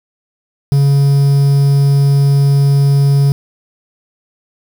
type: tone with quantisation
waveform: triangle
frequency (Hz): 140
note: C#3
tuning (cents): +18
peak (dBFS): -5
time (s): 0.72-3.32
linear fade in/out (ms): 0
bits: 5
effects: none